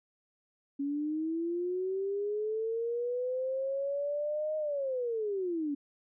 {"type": "linear two-way sweep", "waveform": "sine", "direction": "up then down", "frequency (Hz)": [277.2, 622.3, 277.2], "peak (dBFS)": -30, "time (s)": [0.79, 5.75], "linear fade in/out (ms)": 10, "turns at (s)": 4.57, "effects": []}